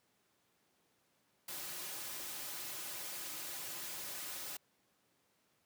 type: noise with comb filter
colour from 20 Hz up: white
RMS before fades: -44 dBFS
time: 1.48-4.57 s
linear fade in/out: 5 ms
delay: 4.4 ms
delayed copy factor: -0.5
effects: pink hiss -75 dBFS RMS until 5.65 s + high-pass 150 Hz 12 dB/octave